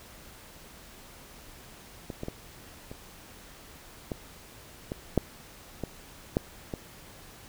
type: clicks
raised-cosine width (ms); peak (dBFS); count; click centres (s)
2; -22 / -21 / -20 / -27 / -18 / -19 / -8 / -18 / -10 / -19; 10; 2.102 / 2.234 / 2.284 / 2.915 / 4.118 / 4.919 / 5.177 / 5.837 / 6.369 / 6.738
effects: pink hiss -50 dBFS RMS until 7.48 s